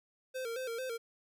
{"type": "tone with vibrato", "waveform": "square", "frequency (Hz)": 488.1, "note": "B4", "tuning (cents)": -20, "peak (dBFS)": -37, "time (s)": [0.34, 0.98], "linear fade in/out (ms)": 20, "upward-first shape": "square", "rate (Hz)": 4.5, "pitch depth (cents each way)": 100, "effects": []}